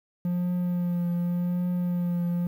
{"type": "tone with vibrato", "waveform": "triangle", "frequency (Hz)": 176, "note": "F3", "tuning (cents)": 14, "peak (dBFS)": -22, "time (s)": [0.25, 2.47], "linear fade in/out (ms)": 2, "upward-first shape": "triangle", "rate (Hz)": 0.87, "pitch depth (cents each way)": 25, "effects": ["9-bit"]}